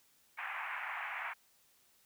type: band-pass noise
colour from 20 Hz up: white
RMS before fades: -41 dBFS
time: 0.37-1.34 s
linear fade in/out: 20 ms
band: 750 to 2400 Hz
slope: 48 dB/octave
effects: white hiss -69 dBFS RMS until 2.05 s